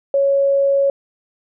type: tone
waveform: sine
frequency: 554.4 Hz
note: C#5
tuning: in tune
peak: -12 dBFS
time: 0.14-0.9 s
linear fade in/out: 2 ms
effects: none